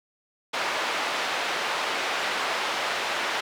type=band-pass noise; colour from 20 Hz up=pink; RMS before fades=-28 dBFS; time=0.53-3.41 s; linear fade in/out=10 ms; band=680 to 3600 Hz; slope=12 dB/octave; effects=none